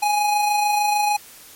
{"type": "tone with amplitude modulation", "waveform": "square", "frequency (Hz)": 832, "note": "G#5", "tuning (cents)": 3, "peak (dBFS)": -16, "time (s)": [0.02, 1.17], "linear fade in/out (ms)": 10, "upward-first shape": "sine", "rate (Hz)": 26.7, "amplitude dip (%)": 35, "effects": ["white hiss -44 dBFS RMS until 1.55 s", "MP3 64 kbps"]}